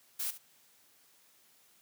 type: noise with echo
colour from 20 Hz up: blue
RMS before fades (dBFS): -35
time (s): 0.19-0.31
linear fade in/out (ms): 10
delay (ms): 70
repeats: 1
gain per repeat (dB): -14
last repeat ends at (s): 0.38
effects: white hiss -65 dBFS RMS until 1.81 s + high-pass 100 Hz 12 dB/octave